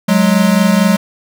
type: tone pair together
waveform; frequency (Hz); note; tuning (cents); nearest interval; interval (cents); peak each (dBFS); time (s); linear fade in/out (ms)
square; 185 / 209.3; F#3 / G#3; 0 / +14; major second; 214; -12; 0.08-0.97; 10
effects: none